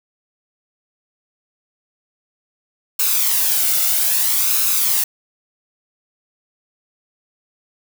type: noise with flanger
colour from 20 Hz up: blue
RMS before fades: -17 dBFS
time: 2.99-5.04 s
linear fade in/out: 5 ms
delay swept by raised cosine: 0.76 to 1.42 ms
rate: 0.62 Hz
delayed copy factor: +0.55
effects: none